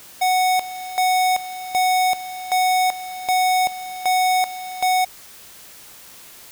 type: tone with tremolo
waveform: square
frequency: 740 Hz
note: F#5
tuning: in tune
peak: -16 dBFS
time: 0.21-5.05 s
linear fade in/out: 10 ms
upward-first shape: square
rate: 1.3 Hz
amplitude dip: 80%
effects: white hiss -43 dBFS RMS until 6.51 s